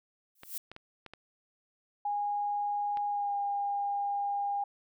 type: noise with exponential growth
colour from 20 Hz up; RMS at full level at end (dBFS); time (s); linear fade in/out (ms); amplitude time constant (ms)
violet; -33; 0.35-0.58; 5; 50
type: clicks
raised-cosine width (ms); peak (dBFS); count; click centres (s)
0.3; -29; 6; 0.434 / 0.716 / 0.764 / 1.063 / 1.136 / 2.972
type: tone with pitch glide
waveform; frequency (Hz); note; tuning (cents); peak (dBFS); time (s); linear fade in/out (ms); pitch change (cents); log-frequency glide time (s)
sine; 821 to 807.8; G#5 to G#5; -20 to -48; -29; 2.05-4.64; 5; -28; 3.08-3.35
effects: none